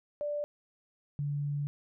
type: tone pair in turn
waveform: sine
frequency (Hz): 587.3 / 144.34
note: D5 / D3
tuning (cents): 0 / -30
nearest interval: 2 octaves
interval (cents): 2430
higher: first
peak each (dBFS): -31 / -30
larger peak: second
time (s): 0.21-0.44 / 1.19-1.67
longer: second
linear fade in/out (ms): 0
effects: none